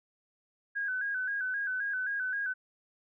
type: tone with vibrato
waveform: sine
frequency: 1571 Hz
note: G6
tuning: 3 cents sharp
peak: -30 dBFS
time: 0.75-2.54 s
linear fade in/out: 20 ms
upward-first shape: square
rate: 3.8 Hz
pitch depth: 68 cents each way
effects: none